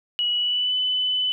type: tone with pitch glide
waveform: sine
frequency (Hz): 2920 to 3007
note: F#7 to F#7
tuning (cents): -24 to +27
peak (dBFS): -20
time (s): 0.19-1.32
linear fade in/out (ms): 0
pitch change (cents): +51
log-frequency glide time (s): 0.31-0.78
effects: none